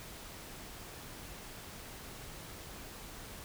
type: silence
effects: pink hiss -48 dBFS RMS until 3.44 s